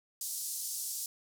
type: band-pass noise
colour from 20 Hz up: white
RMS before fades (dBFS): -38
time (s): 0.21-1.06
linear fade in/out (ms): 2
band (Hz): 5100 to 13000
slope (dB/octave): 24
effects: none